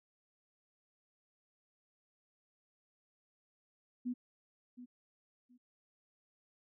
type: tone with echo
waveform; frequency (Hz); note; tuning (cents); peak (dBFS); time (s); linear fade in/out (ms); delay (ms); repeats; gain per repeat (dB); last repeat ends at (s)
sine; 246.9; B3; 0; -34; 4.05-4.14; 20; 720; 2; -13; 5.58
effects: none